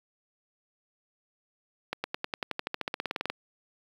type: accelerating click train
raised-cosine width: 0.3 ms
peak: -14 dBFS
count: 20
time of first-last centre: 1.93-3.3 s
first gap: 110 ms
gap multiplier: 0.95
effects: high-pass 200 Hz 12 dB/octave + 8-bit